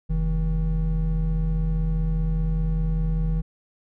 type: tone pair together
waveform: triangle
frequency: 45.05 / 160 Hz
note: F#1 / D#3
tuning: -45 / +49 cents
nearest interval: octave + minor seventh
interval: 2194 cents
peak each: -20 / -23 dBFS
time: 0.09-3.42 s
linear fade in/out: 20 ms
effects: none